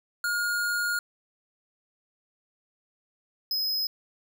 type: tone pair in turn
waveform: square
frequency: 1427 / 5085 Hz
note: F6 / D#8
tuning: +37 / +37 cents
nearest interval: octave + minor seventh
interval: 2200 cents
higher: second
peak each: -26 dBFS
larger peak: neither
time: 0.24-0.99 / 3.51-3.87 s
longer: first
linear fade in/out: 2 ms
effects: none